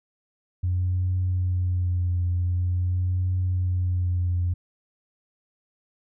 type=tone with vibrato; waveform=sine; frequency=90 Hz; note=F#2; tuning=47 cents flat; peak=-20 dBFS; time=0.63-4.54 s; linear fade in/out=10 ms; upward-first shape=triangle; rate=0.46 Hz; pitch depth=34 cents each way; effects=tanh soft clip ceiling -17 dBFS